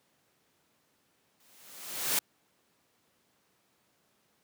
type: noise with exponential growth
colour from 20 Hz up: white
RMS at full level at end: -26 dBFS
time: 1.4-2.19 s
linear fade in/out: 2 ms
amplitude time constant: 170 ms
effects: pink hiss -71 dBFS RMS until 4.43 s + high-pass 150 Hz 12 dB/octave